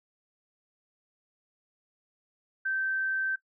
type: tone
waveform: sine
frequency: 1553 Hz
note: G6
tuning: 17 cents flat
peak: -27 dBFS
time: 2.65-3.36 s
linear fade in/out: 10 ms
effects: noise-tail reverb RT60 0.1 s tail -17 dB re dry